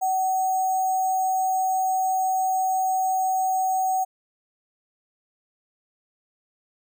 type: tone with sample-and-hold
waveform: sine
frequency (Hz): 753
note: F#5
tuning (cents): +30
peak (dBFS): -20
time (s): 0.01-4.05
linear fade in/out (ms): 20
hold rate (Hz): 7350
effects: none